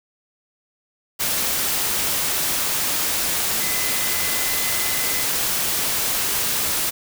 sine tone in noise, 2029 Hz, B6, 46 cents sharp, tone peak -31 dBFS, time 3.6-5.25 s, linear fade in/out 20 ms, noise white, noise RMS -22 dBFS, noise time 1.19-6.91 s, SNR -12 dB, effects none

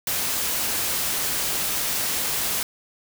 white noise, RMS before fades -25 dBFS, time 0.07-2.63 s, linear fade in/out 2 ms, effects none

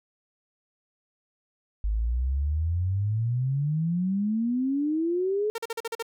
sine exponential sweep, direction up, 50.6 to 431.9 Hz, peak -23 dBFS, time 1.84-5.5 s, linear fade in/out 0 ms
sawtooth tone bursts, 458 Hz, A#4, 31 cents flat, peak -25 dBFS, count 7, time 5.55-6.026 s, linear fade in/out 5 ms, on 32 ms, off 42 ms
effects none

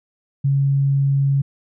sine tone, 138.5 Hz, C#3, 1 cent flat, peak -14 dBFS, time 0.44-1.42 s, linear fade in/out 10 ms, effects none

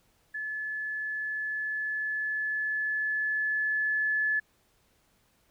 sine tone with level ramp, 1723 Hz, A6, 37 cents flat, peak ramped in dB -32 to -24 dBFS, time 0.34-4.4 s, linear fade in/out 10 ms, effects pink hiss -68 dBFS RMS until 5.5 s

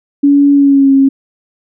sine tone with pitch glide, 283.6 to 271.7 Hz, C#4 to C#4, +40 to -35 cents, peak -4 dBFS, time 0.23-1.09 s, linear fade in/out 10 ms, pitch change -75 cents, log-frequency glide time 0.53-0.92 s, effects none

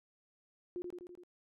sine tone with echo, 354.7 Hz, F4, 27 cents sharp, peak -37 dBFS, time 0.76-0.82 s, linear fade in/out 0 ms, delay 83 ms, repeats 5, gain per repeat -3 dB, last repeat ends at 1.235 s, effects none

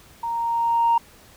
sine tone with level ramp, 930 Hz, A#5, 4 cents flat, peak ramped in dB -24 to -13 dBFS, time 0.23-0.98 s, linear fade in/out 5 ms, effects tanh soft clip ceiling -11 dBFS + pink hiss -50 dBFS RMS until 1.36 s

